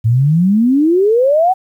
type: exponential sweep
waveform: sine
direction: up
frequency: 107.7 to 774 Hz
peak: -8 dBFS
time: 0.04-1.54 s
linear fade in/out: 20 ms
effects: 8-bit